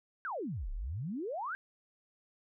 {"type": "exponential two-way sweep", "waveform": "sine", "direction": "down then up", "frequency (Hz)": [1638, 30.87, 1638], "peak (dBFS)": -35, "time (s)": [0.25, 1.55], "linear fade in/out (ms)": 0, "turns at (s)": 0.71, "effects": []}